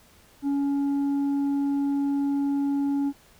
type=tone with tanh clipping; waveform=sine; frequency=280.8 Hz; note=C#4; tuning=22 cents sharp; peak=-23 dBFS; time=0.42-3.13 s; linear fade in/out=50 ms; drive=4 dB; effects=pink hiss -56 dBFS RMS until 3.39 s